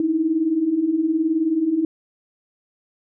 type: beating tone pair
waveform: sine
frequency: 304 / 323 Hz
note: D#4 / E4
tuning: -40 / -35 cents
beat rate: 19 Hz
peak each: -24 / -18 dBFS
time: 0-1.85 s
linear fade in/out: 2 ms
effects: none